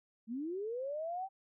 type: linear sweep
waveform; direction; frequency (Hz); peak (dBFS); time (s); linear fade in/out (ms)
sine; up; 212.7 to 787; -36; 0.27-1.29; 50
effects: none